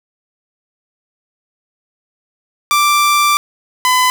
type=tone pair in turn; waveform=sawtooth; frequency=1176 / 1008.8 Hz; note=D6 / B5; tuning=+2 / +36 cents; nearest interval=minor third; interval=266 cents; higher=first; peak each=-6 dBFS; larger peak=neither; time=2.71-3.37 / 3.85-4.1 s; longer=first; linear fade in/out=0 ms; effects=none